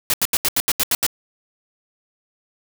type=noise bursts; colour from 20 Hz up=white; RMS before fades=-18 dBFS; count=9; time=0.1-1.065 s; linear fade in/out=0 ms; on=37 ms; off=79 ms; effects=none